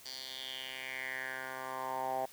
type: tone with band-pass filter sweep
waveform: 10% pulse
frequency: 130.81 Hz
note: C3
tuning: in tune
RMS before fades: -40 dBFS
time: 0.05-2.26 s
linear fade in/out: 10 ms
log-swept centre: 4800 to 720 Hz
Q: 4.6
effects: white hiss -56 dBFS RMS until 2.32 s